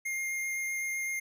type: tone with vibrato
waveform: square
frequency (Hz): 2122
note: C7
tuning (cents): +24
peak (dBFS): -32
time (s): 0.05-1.2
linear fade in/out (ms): 10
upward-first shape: triangle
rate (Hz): 7.8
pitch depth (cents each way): 10
effects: none